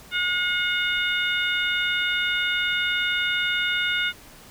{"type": "harmonic tone", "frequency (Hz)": 720, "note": "F#5", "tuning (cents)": -47, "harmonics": [2, 3, 4, 5], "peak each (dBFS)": [-25, -27, -28, -29], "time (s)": [0.11, 4.13], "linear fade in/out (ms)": 50, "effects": ["pink hiss -47 dBFS RMS until 4.5 s"]}